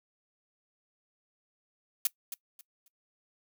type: noise with echo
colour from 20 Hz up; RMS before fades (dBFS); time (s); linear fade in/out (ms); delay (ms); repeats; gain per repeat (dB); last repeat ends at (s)
blue; -26; 2.05-2.07; 2; 270; 3; -12; 2.88
effects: noise-tail reverb RT60 0.1 s tail -21 dB re dry